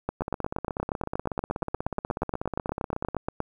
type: two click trains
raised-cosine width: 1 ms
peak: -13 / -16 dBFS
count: 29 / 49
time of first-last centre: 0.09-3.404 / 0.22-3.147 s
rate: 8.45 / 16.4 Hz
effects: 9-bit